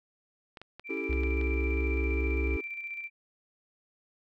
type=clicks; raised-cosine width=0.3 ms; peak=-28 dBFS; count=6; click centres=0.572 / 0.616 / 0.796 / 1.129 / 1.235 / 1.413 s
type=tone with tremolo; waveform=sine; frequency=2349 Hz; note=D7; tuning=in tune; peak=-34 dBFS; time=0.84-3.1 s; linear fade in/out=50 ms; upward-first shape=square; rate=15 Hz; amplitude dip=40%
type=chord; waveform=triangle; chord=A dominant seventh; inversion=first; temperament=equal; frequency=277.2 / 329.6 / 392 / 440 Hz; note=C#4 / E4 / G4 / A4; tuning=0 / 0 / 0 / 0 cents; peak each=-37 / -35 / -35 / -37 dBFS; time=0.89-2.61 s; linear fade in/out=10 ms
type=tone with vibrato; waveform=sine; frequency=65 Hz; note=C2; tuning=11 cents flat; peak=-27 dBFS; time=1.09-2.57 s; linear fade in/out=10 ms; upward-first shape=sine; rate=1.7 Hz; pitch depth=8 cents each way
effects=none